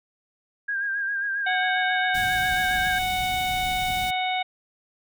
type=tone with vibrato; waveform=sine; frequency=1611 Hz; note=G6; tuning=47 cents sharp; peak=-24 dBFS; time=0.68-2.99 s; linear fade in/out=10 ms; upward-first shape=sine; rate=7.4 Hz; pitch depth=45 cents each way
type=harmonic tone; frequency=740 Hz; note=F#5; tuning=in tune; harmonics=1 / 2 / 3 / 4 / 5; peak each=-25 / -39 / -29 / -36 / -32 dBFS; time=1.46-4.43 s; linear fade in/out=10 ms
type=band-stop noise; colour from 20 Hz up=pink; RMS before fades=-35 dBFS; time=2.14-4.11 s; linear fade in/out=10 ms; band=200 to 3900 Hz; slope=12 dB/octave
effects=none